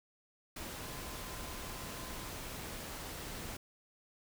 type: tone in noise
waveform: sine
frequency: 1028 Hz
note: C6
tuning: 31 cents flat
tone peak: -54 dBFS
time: 0.83-2.29 s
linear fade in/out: 5 ms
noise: pink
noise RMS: -44 dBFS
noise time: 0.56-3.57 s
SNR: -13 dB
effects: none